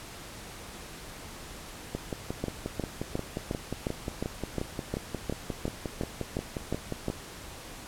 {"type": "two click trains", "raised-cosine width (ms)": 2, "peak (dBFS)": [-18, -16], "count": [30, 14], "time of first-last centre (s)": [[1.95, 7.101], [2.44, 7.083]], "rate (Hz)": [5.63, 2.8], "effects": ["pink hiss -44 dBFS RMS until 7.87 s", "low-pass 12000 Hz 12 dB/octave"]}